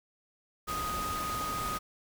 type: tone in noise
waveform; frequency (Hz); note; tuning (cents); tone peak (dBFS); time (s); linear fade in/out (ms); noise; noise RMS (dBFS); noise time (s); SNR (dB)
sine; 1244.5; D#6; 0; -33; 0.67-1.79; 20; pink; -38; 0.67-1.79; +2
effects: none